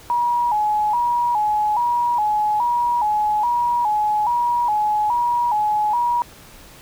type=tone with vibrato; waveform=sine; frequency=900 Hz; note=A5; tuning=39 cents sharp; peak=-16 dBFS; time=0.1-6.22 s; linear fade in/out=0 ms; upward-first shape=square; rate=1.2 Hz; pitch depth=110 cents each way; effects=pink hiss -44 dBFS RMS until 6.81 s